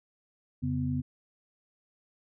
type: tone cluster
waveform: sine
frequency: 88.3 / 139 / 249.2 Hz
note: F2 / C#3 / B3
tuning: +20 / +5 / +16 cents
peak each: -35 / -31 / -31 dBFS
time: 0.62-1.02 s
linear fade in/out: 20 ms
effects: none